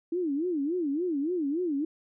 sine tone with vibrato, 317.6 Hz, D#4, 36 cents sharp, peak -26 dBFS, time 0.12-1.85 s, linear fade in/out 5 ms, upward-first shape sine, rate 3.5 Hz, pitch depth 250 cents each way, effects none

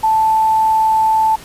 sine tone with quantisation, 879 Hz, A5, 2 cents flat, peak -10 dBFS, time 0.03-1.36 s, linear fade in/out 10 ms, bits 6, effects pink hiss -37 dBFS RMS until 1.44 s + resampled to 32000 Hz

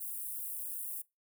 white high-pass noise, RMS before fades -40 dBFS, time 0-1.02 s, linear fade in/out 10 ms, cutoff 9000 Hz, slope 48 dB/octave, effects noise-tail reverb RT60 0.2 s tail -21 dB re dry

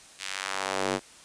square tone with high-pass filter sweep, 48.05 Hz, G1, 34 cents flat, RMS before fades -31 dBFS, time 0.18-1 s, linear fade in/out 50 ms, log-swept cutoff 2900 to 290 Hz, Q 0.96, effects white hiss -51 dBFS RMS until 1.24 s + resampled to 22050 Hz

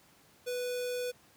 square tone with notch filter, 493.9 Hz, B4, in tune, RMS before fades -35 dBFS, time 0.46-1.12 s, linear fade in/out 20 ms, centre 1100 Hz, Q 0.89, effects pink hiss -62 dBFS RMS until 1.36 s + high-pass 100 Hz 12 dB/octave

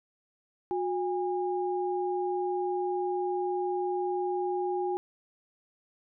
sine tone pair together, 362.6 / 814 Hz, F#4 / G#5, -35 / -35 cents, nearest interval octave + major second, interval 1400 cents, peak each -29 / -32 dBFS, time 0.71-4.97 s, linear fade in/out 0 ms, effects none

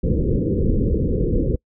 pink low-pass noise, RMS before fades -19 dBFS, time 0.03-1.56 s, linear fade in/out 10 ms, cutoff 520 Hz, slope 96 dB/octave, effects noise-tail reverb RT60 0.1 s tail -26 dB re dry

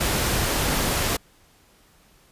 pink noise, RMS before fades -23 dBFS, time 0-1.17 s, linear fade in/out 10 ms, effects pink hiss -57 dBFS RMS until 2.31 s + resampled to 32000 Hz

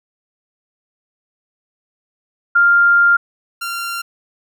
sine / sawtooth tone pair in turn, 1398 / 1381.9 Hz, F6 / F6, +1 / -19 cents, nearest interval unison, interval 20 cents, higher first, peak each -8 / -18 dBFS, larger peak first, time 2.55-3.17 / 3.61-4.02 s, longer first, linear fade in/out 10 ms, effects none

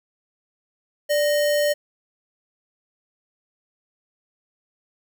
sine tone with sample-and-hold, 587.3 Hz, D5, in tune, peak -17 dBFS, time 1.09-1.74 s, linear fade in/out 20 ms, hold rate 2450 Hz, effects none

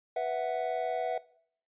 triangle chord, B suspended fourth, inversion none, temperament equal, 493.9 / 659.3 / 740 Hz, B4 / E5 / F#5, 0 / 0 / 0 cents, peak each -33 / -30 / -31 dBFS, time 0.16-1.18 s, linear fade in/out 5 ms, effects noise-tail reverb RT60 0.6 s tail -20 dB re dry + resampled to 8000 Hz

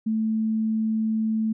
sine tone, 220 Hz, A3, in tune, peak -21 dBFS, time 0.06-1.53 s, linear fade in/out 10 ms, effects none

